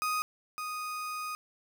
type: tone pair in turn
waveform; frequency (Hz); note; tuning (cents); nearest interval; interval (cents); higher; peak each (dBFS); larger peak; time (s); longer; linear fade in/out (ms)
35% pulse; 1247 / 1242.6; D#6 / D#6; +3 / -3; unison; 6; first; -27 / -33; first; 0.02-0.22 / 0.58-1.35; second; 0
effects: none